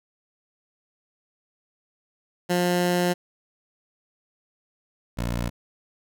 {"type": "tone pair in turn", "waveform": "15% pulse", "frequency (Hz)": [177.3, 59.17], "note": ["F3", "A#1"], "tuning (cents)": [26, 27], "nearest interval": "octave + perfect fifth", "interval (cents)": 1899, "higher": "first", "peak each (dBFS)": [-14, -19], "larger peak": "first", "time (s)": [[2.49, 3.14], [5.17, 5.5]], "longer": "first", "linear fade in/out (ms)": 20, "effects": []}